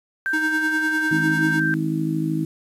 sine tone, 1568 Hz, G6, in tune, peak -20 dBFS, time 0.26-1.74 s, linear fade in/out 0 ms
square tone with tremolo, 311.7 Hz, D#4, 3 cents sharp, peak -23 dBFS, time 0.33-1.6 s, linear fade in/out 5 ms, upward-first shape sine, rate 10 Hz, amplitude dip 55%
harmonic tone, 53 Hz, G#1, 36 cents sharp, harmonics 3 / 4 / 5 / 6, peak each -24 / -31 / -28 / -24 dBFS, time 1.11-2.45 s, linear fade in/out 5 ms
effects resampled to 32000 Hz + 8-bit

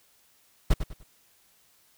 brown noise with echo, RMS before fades -18 dBFS, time 0.7-0.74 s, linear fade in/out 10 ms, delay 99 ms, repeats 3, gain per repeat -10 dB, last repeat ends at 1.037 s, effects white hiss -63 dBFS RMS until 1.97 s

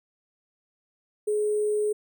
sine tone with sample-and-hold, 421.2 Hz, G#4, 24 cents sharp, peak -22 dBFS, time 1.27-1.93 s, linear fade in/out 10 ms, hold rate 8820 Hz, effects none

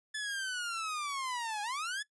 sawtooth linear two-way sweep, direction down then up, 1737 to 814 to 1737 Hz, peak -31 dBFS, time 0.14-2.03 s, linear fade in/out 10 ms, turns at 1.62 s, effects noise-tail reverb RT60 0.1 s tail -20 dB re dry + resampled to 24000 Hz

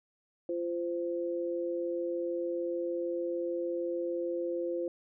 sine tone pair together, 344.6 / 518 Hz, F4 / C5, -23 / -17 cents, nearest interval perfect fifth, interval 706 cents, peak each -33 / -34 dBFS, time 0.49-4.88 s, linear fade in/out 2 ms, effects none

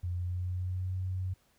sine tone with pitch glide, 88.6 to 92.79 Hz, F2 to F#2, +25 to +5 cents, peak -31 dBFS, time 0.03-1.34 s, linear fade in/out 10 ms, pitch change +80 cents, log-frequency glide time 0.14-0.94 s, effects pink hiss -69 dBFS RMS until 1.58 s

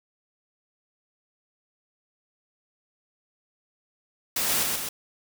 white noise with echo, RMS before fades -26 dBFS, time 4.36-4.63 s, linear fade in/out 5 ms, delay 130 ms, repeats 2, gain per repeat -3 dB, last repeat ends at 4.89 s, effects none

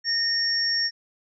sine tone pair together, 1837 / 5500 Hz, A#6 / F8, -26 / -27 cents, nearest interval octave + perfect fifth, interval 1899 cents, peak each -28 / -22 dBFS, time 0.04-0.91 s, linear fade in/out 50 ms, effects none

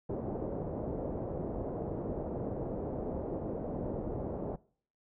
white low-pass noise, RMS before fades -37 dBFS, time 0.09-4.56 s, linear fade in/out 5 ms, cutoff 590 Hz, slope 24 dB/octave, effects noise-tail reverb RT60 0.5 s tail -22 dB re dry

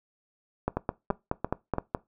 two click trains, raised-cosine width 1 ms, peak -13 / -12 dBFS, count 4 / 7, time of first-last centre 0.77-1.784 / 0.68-1.948 s, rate 2.96 / 4.73 Hz, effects noise-tail reverb RT60 0.2 s tail -20 dB re dry

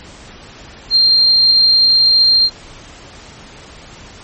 sine tone, 4186 Hz, C8, in tune, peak -7 dBFS, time 0.9-2.5 s, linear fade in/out 50 ms, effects pink hiss -37 dBFS RMS until 4.23 s + MP3 32 kbps

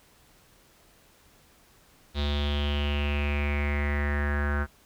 square tone with low-pass filter sweep, 72.6 Hz, D2, 19 cents flat, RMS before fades -27 dBFS, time 2.14-4.67 s, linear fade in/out 50 ms, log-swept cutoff 3800 to 1500 Hz, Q 7.1, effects pink hiss -59 dBFS RMS until 4.85 s

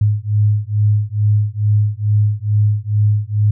sine beating tone pair, 103.83 / 106.13 Hz, G#2 / G#2, 0 / +38 cents, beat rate 2.3 Hz, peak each -15 dBFS, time 0.01-3.51 s, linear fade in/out 5 ms, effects none

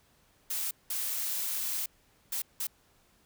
blue noise bursts at uneven times, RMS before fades -33 dBFS, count 4, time 0.5-0.71 / 0.9-1.86 / 2.32-2.42 / 2.6-2.67 s, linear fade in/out 5 ms, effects pink hiss -66 dBFS RMS until 3.25 s

